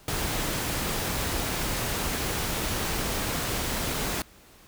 pink noise, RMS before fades -29 dBFS, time 0.08-4.22 s, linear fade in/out 2 ms, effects pink hiss -54 dBFS RMS until 4.67 s

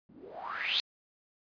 blue noise with low-pass filter sweep, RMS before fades -36 dBFS, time 0.09-0.8 s, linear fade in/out 0 ms, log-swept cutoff 200 to 4100 Hz, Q 8.5, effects resampled to 11025 Hz

